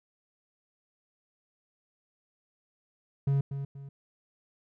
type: tone with echo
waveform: triangle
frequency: 138.59 Hz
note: C#3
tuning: in tune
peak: -21 dBFS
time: 3.27-3.41 s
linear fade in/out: 5 ms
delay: 240 ms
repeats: 2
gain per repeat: -9 dB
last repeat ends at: 3.89 s
effects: none